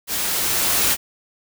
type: noise with level ramp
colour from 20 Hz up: white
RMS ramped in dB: -24 to -17 dBFS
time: 0.07-0.97 s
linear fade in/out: 50 ms
effects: none